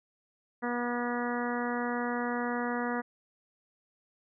harmonic tone, 241.7 Hz, B3, 37 cents flat, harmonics 1 / 2 / 3 / 4 / 5 / 6 / 7 / 8, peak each -33 / -36 / -38 / -39 / -40 / -41 / -41 / -42 dBFS, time 0.62-3.02 s, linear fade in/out 20 ms, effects none

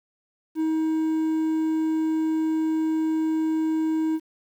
triangle tone, 317.1 Hz, D#4, 33 cents sharp, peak -19 dBFS, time 0.55-4.2 s, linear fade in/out 50 ms, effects 9-bit

